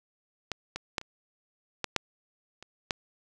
clicks, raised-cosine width 0.2 ms, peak -14 / -17 / -11 / -26 / -12 / -7 / -28 / -10 dBFS, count 8, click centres 0.517 / 0.76 / 0.982 / 1.014 / 1.843 / 1.963 / 2.626 / 2.908 s, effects none

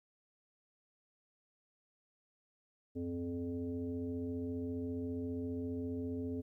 sine tone with frequency modulation, 260.9 Hz, C4, 5 cents flat, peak -36 dBFS, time 2.95-6.42 s, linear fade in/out 20 ms, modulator 169 Hz, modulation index 0.98, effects 13-bit

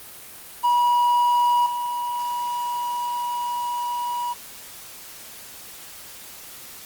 triangle tone with level steps, 967 Hz, B5, 37 cents flat, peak -14 / -22 dBFS, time 0.63-4.34 s, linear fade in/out 20 ms, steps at 1.66 s, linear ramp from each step 2 ms, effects white hiss -41 dBFS RMS until 6.85 s + Opus 32 kbps

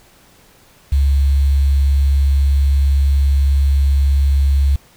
sine tone with quantisation, 69.3 Hz, C#2, in tune, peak -10 dBFS, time 0.92-4.76 s, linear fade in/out 5 ms, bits 6, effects pink hiss -49 dBFS RMS until 4.96 s

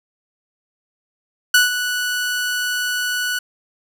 sawtooth tone with ADSR envelope, 1478 Hz, F#6, 2 cents flat, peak -5 dBFS, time 1.54-3.39 s, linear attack 5 ms, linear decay 150 ms, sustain -11 dB, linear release 6 ms, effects none

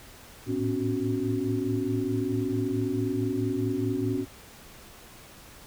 sine tone cluster, 108.7 / 113.4 / 257 / 281.9 / 370.7 Hz, A2 / A#2 / C4 / C#4 / F#4, -21 / -47 / -31 / +29 / +3 cents, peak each -34 / -34 / -32 / -29 / -31 dBFS, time 0.46-4.26 s, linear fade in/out 50 ms, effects pink hiss -49 dBFS RMS until 5.66 s

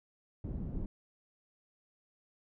pink low-pass noise, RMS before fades -38 dBFS, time 0.44-0.86 s, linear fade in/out 2 ms, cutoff 230 Hz, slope 12 dB/octave, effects none

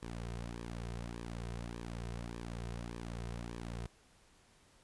sawtooth tone with flanger, 58.27 Hz, A#1, in tune, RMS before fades -43 dBFS, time 0.02-3.87 s, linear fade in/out 10 ms, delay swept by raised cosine 1.4 to 3.6 ms, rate 1.7 Hz, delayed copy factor -0.75, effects pink hiss -66 dBFS RMS until 4.83 s + resampled to 24000 Hz

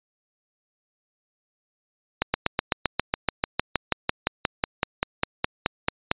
slowing click train, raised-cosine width 0.3 ms, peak -4 dBFS, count 24, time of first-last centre 2.22-6.114 s, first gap 120 ms, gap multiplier 1.03, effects resampled to 8000 Hz

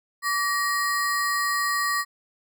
square ring-modulated tone, 1520 Hz, F#6, 46 cents sharp, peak -20 dBFS, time 0.22-2.05 s, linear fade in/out 50 ms, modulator 367 Hz, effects none

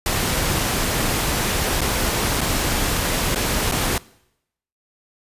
pink noise with dropouts, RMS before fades -21 dBFS, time 0.06-3.98 s, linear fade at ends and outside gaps 2 ms, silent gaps 1.808-1.815 / 2.408-2.413 / 3.348-3.358 / 3.714-3.721 s, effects noise-tail reverb RT60 0.8 s tail -22 dB re dry + resampled to 32000 Hz

